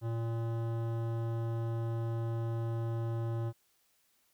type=tone with hard clipping; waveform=sine; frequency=115 Hz; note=A#2; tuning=23 cents flat; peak=-34 dBFS; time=0.01-3.53 s; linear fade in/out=50 ms; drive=16 dB; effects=white hiss -72 dBFS RMS until 4.33 s